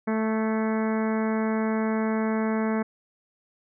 harmonic tone with a mistuned harmonic, 220 Hz, A3, in tune, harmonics 1 / 2 / 3 / 4 / 5 / 6 / 7 / 8 / 9 / 10, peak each -24 / -30 / -34 / -36 / -38 / -40 / -41 / -42 / -43 / -44 dBFS, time 0.07-2.83 s, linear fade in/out 10 ms, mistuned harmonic 8, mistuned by -28 cents, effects none

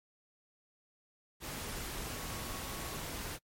sine tone in noise, 1108.7 Hz, C#6, in tune, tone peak -51 dBFS, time 2.11-3.01 s, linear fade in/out 50 ms, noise pink, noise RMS -41 dBFS, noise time 1.4-3.39 s, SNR -13 dB, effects noise-tail reverb RT60 0.1 s tail -26 dB re dry + MP3 64 kbps

